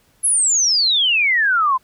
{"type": "exponential sweep", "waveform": "sine", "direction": "down", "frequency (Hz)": [11150, 1000], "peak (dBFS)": -13, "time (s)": [0.23, 1.78], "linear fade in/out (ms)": 20, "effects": ["pink hiss -58 dBFS RMS until 1.83 s"]}